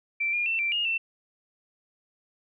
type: tone with pitch steps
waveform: sine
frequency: 2342 / 2417 / 2683 / 2351 / 2851 / 2683 Hz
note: D7 / D7 / E7 / D7 / F7 / E7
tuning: -5 / +49 / +30 / +1 / +35 / +30 cents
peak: -24 dBFS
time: 0.2-0.98 s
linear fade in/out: 10 ms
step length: 130 ms
effects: none